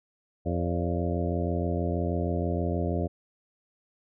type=harmonic tone with a mistuned harmonic; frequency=86.3 Hz; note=F2; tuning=20 cents flat; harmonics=1 / 2 / 3 / 4 / 5 / 6 / 7 / 8; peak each=-29 / -32 / -34 / -35 / -36 / -37 / -37 / -38 dBFS; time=0.45-3.08 s; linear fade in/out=20 ms; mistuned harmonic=6; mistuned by=+80 cents; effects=none